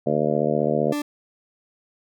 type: harmonic tone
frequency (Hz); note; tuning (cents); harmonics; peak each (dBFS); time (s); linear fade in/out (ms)
75.3; D2; +44; 2 / 3 / 4 / 5 / 6 / 7 / 8 / 9; -28 / -26 / -30 / -28 / -26 / -26 / -26 / -29; 0.06-0.93; 10
type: tone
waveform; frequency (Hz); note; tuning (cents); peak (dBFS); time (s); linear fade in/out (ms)
40% pulse; 293.7; D4; 0; -23; 0.92-1.02; 5
effects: none